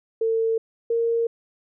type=tone pair in turn; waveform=sine; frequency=450.2 / 462.6 Hz; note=A4 / A#4; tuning=+40 / -13 cents; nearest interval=unison; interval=47 cents; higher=second; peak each=-19 dBFS; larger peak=neither; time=0.21-0.58 / 0.9-1.27 s; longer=neither; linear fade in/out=5 ms; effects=none